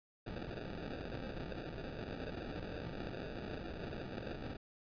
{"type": "noise with sample-and-hold", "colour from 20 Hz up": "blue", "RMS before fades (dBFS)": -44, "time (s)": [0.26, 4.57], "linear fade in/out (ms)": 10, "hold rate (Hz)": 1050, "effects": ["resampled to 11025 Hz"]}